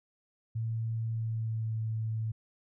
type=tone with pitch glide; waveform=sine; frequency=113.1 to 110.84 Hz; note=A2 to A2; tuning=+48 to +13 cents; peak=-30 dBFS; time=0.55-2.32 s; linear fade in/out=10 ms; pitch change=-35 cents; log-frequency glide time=1.08-1.77 s; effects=none